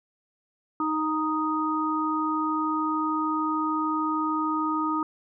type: harmonic tone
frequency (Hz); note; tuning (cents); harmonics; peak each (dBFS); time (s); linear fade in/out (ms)
311.1; D#4; 0; 1 / 3 / 4; -27 / -31 / -27; 0.8-5.03; 2
effects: none